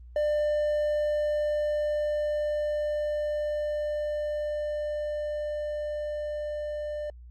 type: tone with level ramp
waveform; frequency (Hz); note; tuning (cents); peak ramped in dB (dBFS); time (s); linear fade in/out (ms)
triangle; 597; D5; +28; -21 to -29; 0.16-7.1; 2
effects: added 60 Hz sine -44 dBFS peak until 7.3 s + Opus 32 kbps